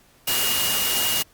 sine tone in noise, 2858 Hz, F7, 39 cents sharp, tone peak -26 dBFS, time 0.27-1.23 s, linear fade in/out 10 ms, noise white, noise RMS -23 dBFS, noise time 0.27-1.23 s, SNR -6 dB, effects pink hiss -56 dBFS RMS until 1.33 s + Opus 48 kbps

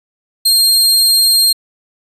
sawtooth tone, 4204 Hz, C8, 7 cents sharp, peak -5 dBFS, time 0.45-1.53 s, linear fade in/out 10 ms, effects resampled to 32000 Hz

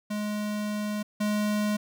square tone pair in turn, 209.6 / 209.6 Hz, G#3 / G#3, +16 / +16 cents, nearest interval unison, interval 0 cents, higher neither, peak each -29 / -25 dBFS, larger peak second, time 0.1-1.03 / 1.2-1.77 s, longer first, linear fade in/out 10 ms, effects none

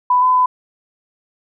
sine tone with pitch steps, 994 / 1011 / 1005 Hz, B5 / B5 / B5, +11 / +40 / +30 cents, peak -10 dBFS, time 0.1-0.46 s, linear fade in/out 5 ms, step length 120 ms, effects none

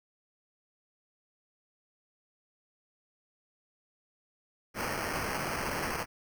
white noise with sample-and-hold, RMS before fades -34 dBFS, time 4.74-6.06 s, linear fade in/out 50 ms, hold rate 3675 Hz, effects none

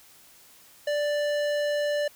sine tone with tanh clipping, 587.3 Hz, D5, in tune, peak -26 dBFS, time 0.87-2.08 s, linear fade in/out 5 ms, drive 18 dB, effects white hiss -54 dBFS RMS until 2.15 s

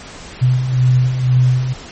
sine beating tone pair, 125.2 / 127.2 Hz, B2 / C3, +24 / -48 cents, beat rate 2 Hz, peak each -18 / -11 dBFS, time 0.41-1.74 s, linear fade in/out 20 ms, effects pink hiss -34 dBFS RMS until 1.91 s + MP3 32 kbps

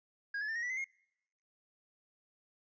triangle tone with pitch steps, 1636 / 1711.4 / 1790.3 / 1872.8 / 1959.1 / 2049 / 2144 Hz, G#6 / A6 / A6 / A#6 / B6 / C7 / C7, -26 / -48 / +30 / +8 / -14 / -37 / +42 cents, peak -33 dBFS, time 0.34-0.844 s, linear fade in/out 5 ms, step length 72 ms, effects noise-tail reverb RT60 0.8 s tail -26 dB re dry + resampled to 16000 Hz

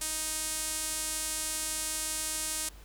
sawtooth tone with band-pass filter, 312.6 Hz, D#4, 8 cents sharp, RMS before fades -34 dBFS, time 0.01-2.69 s, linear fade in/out 5 ms, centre 9100 Hz, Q 1.8, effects added 50 Hz sine -49 dBFS peak until 2.84 s + pink hiss -56 dBFS RMS until 2.84 s

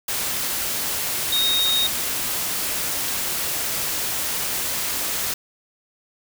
sine tone in noise, 3729 Hz, A#7, in tune, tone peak -18 dBFS, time 1.32-1.87 s, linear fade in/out 5 ms, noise white, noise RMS -25 dBFS, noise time 0.08-5.34 s, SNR +4 dB, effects none

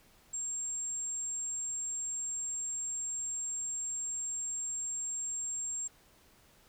sine tone, 7459 Hz, A#8, in tune, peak -34 dBFS, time 0.33-5.88 s, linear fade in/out 10 ms, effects pink hiss -63 dBFS RMS until 6.68 s

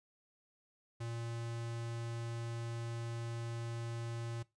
square tone, 116.54 Hz, A#2, in tune, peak -40 dBFS, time 1-4.43 s, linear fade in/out 10 ms, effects noise-tail reverb RT60 0.2 s tail -19 dB re dry + resampled to 22050 Hz

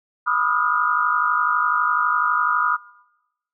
sine tone cluster, 990 / 1214 / 1266 / 1422 Hz, B5 / D#6 / D#6 / F6, +4 / -43 / +30 / +31 cents, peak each -25 / -22 / -23 / -22 dBFS, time 0.26-2.77 s, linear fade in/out 20 ms, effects noise-tail reverb RT60 0.9 s tail -21 dB re dry

